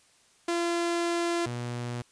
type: tone pair in turn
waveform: sawtooth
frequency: 342.1 / 120.95 Hz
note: F4 / B2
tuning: -36 / -36 cents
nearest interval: octave + tritone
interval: 1800 cents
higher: first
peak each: -22 / -28 dBFS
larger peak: first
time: 0.48-1.46 / 1.46-2.02 s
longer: first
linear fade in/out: 5 ms
effects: white hiss -62 dBFS RMS until 2.11 s + resampled to 22050 Hz